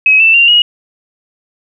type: tone with pitch steps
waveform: sine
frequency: 2551 / 2659 / 2772 / 2890 Hz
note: D#7 / E7 / F7 / F#7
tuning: +43 / +14 / -14 / -41 cents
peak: -4 dBFS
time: 0.06-0.62 s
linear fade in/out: 2 ms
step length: 140 ms
effects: none